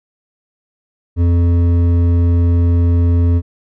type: tone with hard clipping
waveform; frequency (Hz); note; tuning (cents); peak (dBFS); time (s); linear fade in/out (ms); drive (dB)
sine; 86.1; F2; -24; -11; 1.16-3.42; 50; 9
effects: none